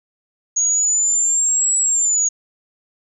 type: exponential two-way sweep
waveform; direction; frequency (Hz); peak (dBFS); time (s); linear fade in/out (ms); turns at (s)
sine; up then down; 6645 to 7810 to 6645; -14; 0.56-2.29; 10; 1.78
effects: none